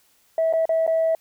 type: tone with dropouts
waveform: sine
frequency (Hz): 650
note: E5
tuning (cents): -24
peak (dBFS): -16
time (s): 0.38-1.15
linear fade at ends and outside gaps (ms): 2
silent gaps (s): 0.527-0.535 / 0.655-0.692 / 0.866-0.876
effects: tanh soft clip ceiling -14 dBFS + white hiss -61 dBFS RMS until 1.2 s